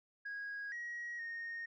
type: tone with pitch steps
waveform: sine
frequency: 1647 / 1900 / 1850 Hz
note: G#6 / A#6 / A#6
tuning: -15 / +33 / -14 cents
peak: -39 dBFS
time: 0.25-1.66 s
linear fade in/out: 10 ms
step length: 470 ms
effects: tanh soft clip ceiling -38 dBFS